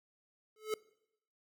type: tone with exponential growth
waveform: square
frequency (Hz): 431.8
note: A4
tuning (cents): -33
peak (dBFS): -30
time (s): 0.56-0.74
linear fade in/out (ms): 2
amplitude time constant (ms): 39
effects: noise-tail reverb RT60 0.8 s tail -22 dB re dry